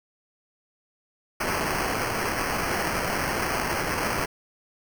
white noise with sample-and-hold, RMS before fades -27 dBFS, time 1.4-4.26 s, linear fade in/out 10 ms, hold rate 3675 Hz, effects none

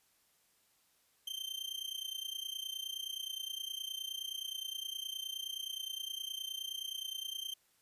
40% pulse tone with amplitude modulation, 3136 Hz, G7, in tune, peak -35 dBFS, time 1.27-7.54 s, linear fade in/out 5 ms, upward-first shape sine, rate 29.6 Hz, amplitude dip 85%, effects white hiss -72 dBFS RMS until 7.81 s + resampled to 32000 Hz

